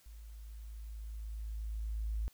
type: tone with level ramp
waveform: sine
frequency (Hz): 54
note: A1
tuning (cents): -32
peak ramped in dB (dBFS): -48 to -32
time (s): 0.06-2.28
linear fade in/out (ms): 0
effects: white hiss -66 dBFS RMS until 2.33 s